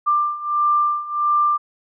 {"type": "beating tone pair", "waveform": "sine", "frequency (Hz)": [1186, 1187.5], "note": ["D6", "D6"], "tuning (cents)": [17, 19], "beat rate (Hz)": 1.5, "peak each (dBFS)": [-21, -18], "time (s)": [0.06, 1.58], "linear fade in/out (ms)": 20, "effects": []}